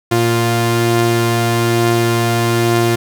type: tone pair together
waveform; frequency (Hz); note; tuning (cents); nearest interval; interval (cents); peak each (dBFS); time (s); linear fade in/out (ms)
sawtooth; 116.29 / 350; A#2 / F4; -4 / +4; octave + perfect fifth; 1908; -11; 0.11-2.96; 10
effects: none